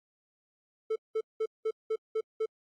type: tone bursts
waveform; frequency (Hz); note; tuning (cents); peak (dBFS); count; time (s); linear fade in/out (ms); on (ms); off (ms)
triangle; 440.4; A4; +2; -25; 7; 0.9-2.46; 10; 60; 190
effects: AAC 32 kbps